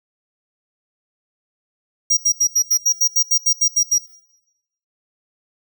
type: tone bursts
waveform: square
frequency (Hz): 5700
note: F8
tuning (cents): +34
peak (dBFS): -13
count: 13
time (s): 2.1-3.984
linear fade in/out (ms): 10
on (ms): 72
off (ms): 79
effects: noise-tail reverb RT60 0.9 s tail -19 dB re dry